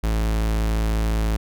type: tone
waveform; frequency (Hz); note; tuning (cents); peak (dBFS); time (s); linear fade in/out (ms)
45% pulse; 54.4; A1; -19; -19; 0.03-1.37; 10
effects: none